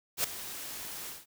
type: noise with ADSR envelope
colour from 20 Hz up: white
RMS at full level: -27 dBFS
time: 0.17-1.26 s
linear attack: 71 ms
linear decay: 4 ms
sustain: -14 dB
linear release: 180 ms
effects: none